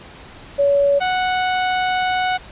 sine / sawtooth tone pair in turn, 565 / 738.3 Hz, C#5 / F#5, +33 / -4 cents, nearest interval perfect fourth, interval 463 cents, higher second, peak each -12 / -13 dBFS, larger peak first, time 0.58-1 / 1-2.38 s, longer second, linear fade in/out 20 ms, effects pink hiss -40 dBFS RMS until 2.51 s + resampled to 8000 Hz

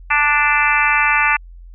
harmonic tone, 293.7 Hz, D4, in tune, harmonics 3 / 4 / 5 / 6 / 7 / 8 / 9, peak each -20 / -20 / -20 / -20 / -20 / -20 / -20 dBFS, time 0.1-1.37 s, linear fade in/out 10 ms, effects added 43 Hz sine -35 dBFS peak until 1.74 s

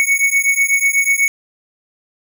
square beating tone pair, 2217 / 2225.1 Hz, C#7 / C#7, 0 / +6 cents, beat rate 8.1 Hz, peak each -16 dBFS, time 0-1.28 s, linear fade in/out 0 ms, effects none

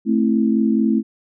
sine chord, A minor, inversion none, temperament equal with one note detuned, 220 / 264.2 / 329.6 Hz, A3 / C4 / E4, 0 / +17 / 0 cents, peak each -16 / -20 / -21 dBFS, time 0.05-1.03 s, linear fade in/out 50 ms, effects none

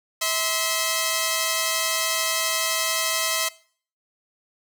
5% pulse tone pair together, 647 / 1037.5 Hz, E5 / C6, -32 / -15 cents, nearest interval minor sixth, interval 817 cents, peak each -13 dBFS, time 0.21-3.49 s, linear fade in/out 10 ms, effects noise-tail reverb RT60 0.5 s tail -21 dB re dry

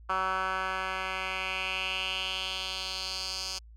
10% pulse tone with band-pass filter sweep, 188.4 Hz, F#3, 32 cents sharp, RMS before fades -33 dBFS, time 0.09-3.59 s, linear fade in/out 10 ms, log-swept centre 1300 to 5300 Hz, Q 3.3, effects added 56 Hz sine -48 dBFS peak until 3.76 s

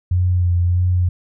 sine tone with vibrato, 88.9 Hz, F2, 31 cents sharp, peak -13 dBFS, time 0.11-1.09 s, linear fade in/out 5 ms, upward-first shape sine, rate 1.6 Hz, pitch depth 28 cents each way, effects none

